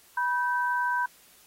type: tone pair together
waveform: sine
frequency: 977.9 / 1548 Hz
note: B5 / G6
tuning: -17 / -22 cents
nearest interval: minor sixth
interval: 795 cents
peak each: -26 / -28 dBFS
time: 0.17-1.06 s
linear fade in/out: 5 ms
effects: white hiss -57 dBFS RMS until 1.46 s + AAC 48 kbps